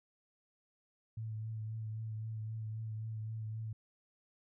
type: tone with vibrato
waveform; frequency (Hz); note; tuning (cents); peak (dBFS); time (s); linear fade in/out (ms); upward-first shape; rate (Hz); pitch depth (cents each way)
sine; 110; A2; 0; -38; 1.17-3.73; 5; triangle; 3.8; 29
effects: none